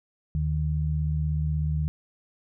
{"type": "tone pair together", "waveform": "sine", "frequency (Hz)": [76.4, 152.8], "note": ["D#2", "D#3"], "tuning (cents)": [-31, -31], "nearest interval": "octave", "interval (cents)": 1200, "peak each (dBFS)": -26, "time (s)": [0.35, 1.88], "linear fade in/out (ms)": 0, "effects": []}